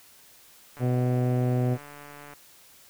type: click train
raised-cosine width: 0.5 ms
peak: -30 dBFS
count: 228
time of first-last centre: 0.77-2.336 s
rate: 145 Hz
type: harmonic tone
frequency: 124.9 Hz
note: B2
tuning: 20 cents sharp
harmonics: 1 / 2 / 3 / 4 / 5 / 6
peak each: -23 / -29 / -33 / -35 / -37 / -39 dBFS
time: 0.79-1.78 s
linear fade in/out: 50 ms
effects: white hiss -54 dBFS RMS until 2.89 s